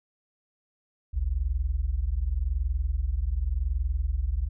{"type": "tone pair together", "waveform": "sine", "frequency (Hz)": [50.42, 71.3], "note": ["G1", "C#2"], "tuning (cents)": [49, 49], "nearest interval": "tritone", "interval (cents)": 600, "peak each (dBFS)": -27, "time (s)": [1.13, 4.49], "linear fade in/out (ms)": 20, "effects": []}